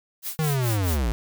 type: noise with tremolo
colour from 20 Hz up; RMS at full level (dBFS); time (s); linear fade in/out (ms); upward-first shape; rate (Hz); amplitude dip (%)
blue; -30; 0.22-0.99; 50; sine; 4.7; 100
type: linear sweep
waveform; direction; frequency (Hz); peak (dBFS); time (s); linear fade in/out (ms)
square; down; 161.1 to 50.4; -22; 0.39-1.12; 0
effects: none